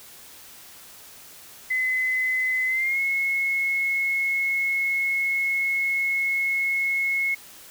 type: tone with pitch glide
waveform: sine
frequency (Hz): 2031 to 2177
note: B6 to C#7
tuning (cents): +48 to -32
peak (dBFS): -21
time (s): 1.7-7.35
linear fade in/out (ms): 10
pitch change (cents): +120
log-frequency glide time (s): 2.67-3
effects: white hiss -46 dBFS RMS until 7.7 s